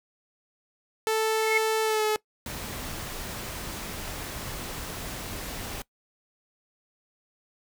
sawtooth tone with pitch glide, 440 to 428.7 Hz, A4 to A4, 0 to -45 cents, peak -19 dBFS, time 1.07-2.16 s, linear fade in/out 0 ms, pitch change -45 cents, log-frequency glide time 1.83-2.04 s
sine tone with exponential growth, 2176 Hz, C#7, 33 cents flat, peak -19 dBFS, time 1.27-1.58 s, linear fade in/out 5 ms, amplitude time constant 66 ms
pink noise, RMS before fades -36 dBFS, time 2.46-5.82 s, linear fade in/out 2 ms
effects noise-tail reverb RT60 0.1 s tail -21 dB re dry

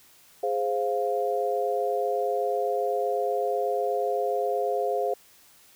sine chord, F minor, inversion first, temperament equal, 415.3 / 523.3 / 698.5 Hz, Ab4 / C5 / F5, 0 / 0 / 0 cents, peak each -28 dBFS, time 0.43-5.14 s, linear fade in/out 5 ms, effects white hiss -56 dBFS RMS until 5.75 s

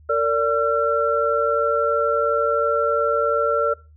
sine tone cluster, 457.1 / 580 / 1356 Hz, A#4 / D5 / E6, -34 / -22 / +49 cents, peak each -21 dBFS, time 0.09-3.74 s, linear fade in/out 10 ms, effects noise-tail reverb RT60 0.3 s tail -22 dB re dry + added 76 Hz sine -46 dBFS peak until 3.96 s

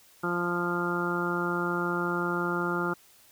harmonic tone, 174.61 Hz, F3, in tune, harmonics 1 / 2 / 3 / 4 / 5 / 6 / 7 / 8, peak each -33 / -31 / -39 / -42 / -37 / -41 / -34 / -32 dBFS, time 0.23-2.94 s, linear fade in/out 10 ms, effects white hiss -58 dBFS RMS until 3.31 s

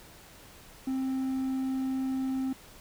triangle tone, 263.5 Hz, C4, 12 cents sharp, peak -26 dBFS, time 0.87-2.53 s, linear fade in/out 5 ms, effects pink hiss -52 dBFS RMS until 2.8 s

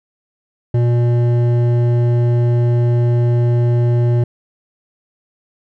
triangle tone with hard clipping, 120 Hz, B2, 49 cents flat, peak -13 dBFS, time 0.74-4.24 s, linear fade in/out 5 ms, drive 14 dB, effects none

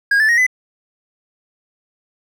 triangle tone with pitch steps, 1633 / 1750.2 / 1875.8 / 2010 Hz, G#6 / A6 / A#6 / B6, -30 / -10 / +10 / +30 cents, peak -9 dBFS, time 0.11-0.466 s, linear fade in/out 5 ms, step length 89 ms, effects none

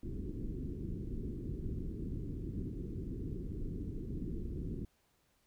pink low-pass noise, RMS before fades -40 dBFS, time 0.03-4.85 s, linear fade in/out 2 ms, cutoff 390 Hz, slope 48 dB/octave, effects pink hiss -74 dBFS RMS until 5.46 s

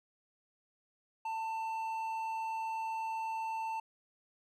triangle tone with hard clipping, 892 Hz, A5, 23 cents sharp, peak -36 dBFS, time 1.25-3.8 s, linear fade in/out 5 ms, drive 9 dB, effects none

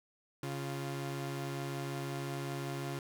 sawtooth tone pair together, 138.58 / 349.2 Hz, C#3 / F4, 0 / 0 cents, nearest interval octave + major third, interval 1600 cents, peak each -34 / -38 dBFS, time 0.43-2.99 s, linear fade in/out 2 ms, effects none

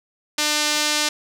sawtooth tone with band-pass filter, 299.6 Hz, D4, 35 cents sharp, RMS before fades -21 dBFS, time 0.38-1.09 s, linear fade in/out 5 ms, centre 5100 Hz, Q 0.95, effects none

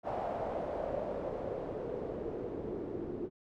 white noise with low-pass filter sweep, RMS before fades -38 dBFS, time 0.03-3.3 s, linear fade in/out 50 ms, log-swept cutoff 720 to 350 Hz, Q 3.5, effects none

